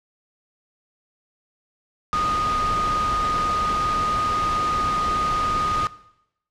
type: tone in noise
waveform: sine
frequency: 1236 Hz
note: D#6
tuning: 12 cents flat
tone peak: -20 dBFS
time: 2.13-5.87 s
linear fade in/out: 0 ms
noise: pink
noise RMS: -29 dBFS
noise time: 2.13-5.87 s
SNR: +6 dB
effects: noise-tail reverb RT60 0.8 s tail -18 dB re dry + low-pass 5000 Hz 12 dB/octave